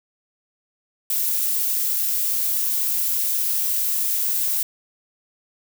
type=noise; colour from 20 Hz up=violet; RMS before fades=-22 dBFS; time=1.1-4.63 s; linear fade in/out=2 ms; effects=none